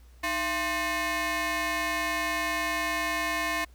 20% pulse ring-modulated tone, 370 Hz, F#4, in tune, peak -19 dBFS, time 0.23-3.65 s, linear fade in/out 10 ms, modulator 1420 Hz, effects added 60 Hz sine -50 dBFS peak until 3.74 s + pink hiss -63 dBFS RMS until 3.74 s

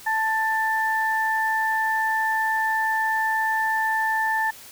sine tone pair together, 880 / 1771.7 Hz, A5 / A6, 0 / +11 cents, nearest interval octave, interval 1211 cents, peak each -23 dBFS, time 0.06-4.51 s, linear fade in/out 10 ms, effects white hiss -44 dBFS RMS until 4.71 s

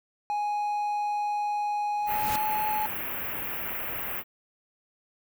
triangle tone with pitch glide, 830.6 to 852 Hz, G#5 to G#5, 0 to +44 cents, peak -24 dBFS, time 0.3-2.86 s, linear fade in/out 0 ms, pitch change +44 cents, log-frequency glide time 1.99-2.39 s
pink noise with exponential growth, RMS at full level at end -30 dBFS, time 1.92-2.36 s, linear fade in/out 2 ms, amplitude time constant 94 ms
white band-stop noise, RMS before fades -33 dBFS, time 2.06-4.24 s, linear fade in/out 50 ms, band 2800 to 13000 Hz, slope 48 dB/octave
effects none

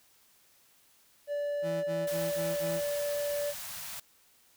triangle tone, 580 Hz, D5, 22 cents flat, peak -28 dBFS, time 1.27-3.54 s, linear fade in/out 50 ms
30% pulse tone bursts, 165.8 Hz, E3, 10 cents sharp, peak -33 dBFS, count 5, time 1.62-2.812 s, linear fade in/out 50 ms, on 220 ms, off 23 ms
white band-stop noise, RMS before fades -41 dBFS, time 2.07-4 s, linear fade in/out 5 ms, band 210 to 590 Hz, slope 48 dB/octave
effects white hiss -64 dBFS RMS until 4.56 s

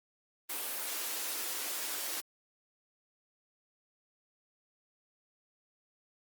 white high-pass noise, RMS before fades -37 dBFS, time 0.49-2.21 s, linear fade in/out 10 ms, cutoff 260 Hz, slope 48 dB/octave, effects Opus 32 kbps

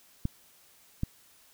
clicks, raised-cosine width 5 ms, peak -16 dBFS, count 2, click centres 0.254 / 1.034 s, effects white hiss -60 dBFS RMS until 1.53 s

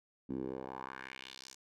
10% pulse tone with band-pass filter sweep, 65.41 Hz, C2, in tune, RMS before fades -44 dBFS, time 0.29-1.55 s, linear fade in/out 10 ms, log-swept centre 250 to 6700 Hz, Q 2.3, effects none

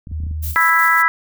clicks, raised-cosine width 5 ms, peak -21 dBFS, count 6, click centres 0.072 / 0.115 / 0.203 / 0.237 / 0.267 / 0.312 s
sine tone, 77.78 Hz, D#2, in tune, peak -21 dBFS, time 0.08-0.56 s, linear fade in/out 50 ms
violet noise with tremolo, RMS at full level -28 dBFS, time 0.42-1.03 s, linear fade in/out 20 ms, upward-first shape square, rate 5.4 Hz, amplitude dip 40%
harmonic tone, 329.6 Hz, E4, in tune, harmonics 3 / 4 / 5 / 6, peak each -20 / -15 / -17 / -16 dBFS, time 0.56-1.08 s, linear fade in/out 0 ms
effects none

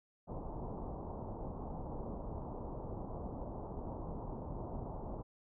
pink low-pass noise, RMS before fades -43 dBFS, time 0.27-5.23 s, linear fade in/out 20 ms, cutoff 1000 Hz, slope 48 dB/octave, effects none

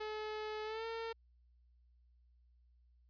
sawtooth tone with pitch glide, 429.1 to 454.6 Hz, A4 to A#4, -43 to -43 cents, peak -36 dBFS, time 0-1.13 s, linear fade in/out 10 ms, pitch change +100 cents, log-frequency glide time 0.64-0.86 s, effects added 60 Hz sine -65 dBFS peak until 3.09 s + resampled to 11025 Hz

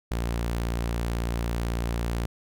sawtooth tone, 58.1 Hz, A#1, 5 cents flat, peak -22 dBFS, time 0.11-2.26 s, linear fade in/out 5 ms, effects none

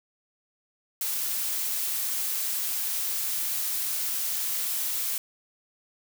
blue noise, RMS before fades -29 dBFS, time 1.01-5.18 s, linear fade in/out 2 ms, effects none

